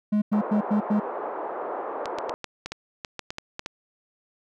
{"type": "tone bursts", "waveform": "triangle", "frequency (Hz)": 210, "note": "G#3", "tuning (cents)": 19, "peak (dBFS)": -17, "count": 5, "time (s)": [0.12, 1], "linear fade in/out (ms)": 10, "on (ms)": 100, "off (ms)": 95}
{"type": "band-pass noise", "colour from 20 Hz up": "pink", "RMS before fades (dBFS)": -32, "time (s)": [0.33, 2.34], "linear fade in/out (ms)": 0, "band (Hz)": [410, 1100], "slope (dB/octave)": 24}
{"type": "clicks", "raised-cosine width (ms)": 0.2, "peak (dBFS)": -15, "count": 12, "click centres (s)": [2.057, 2.186, 2.295, 2.443, 2.66, 2.72, 3.048, 3.193, 3.305, 3.384, 3.594, 3.661]}
{"effects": []}